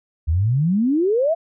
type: exponential sweep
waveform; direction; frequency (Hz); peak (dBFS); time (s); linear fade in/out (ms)
sine; up; 73.42 to 690; -15; 0.27-1.35; 20
effects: none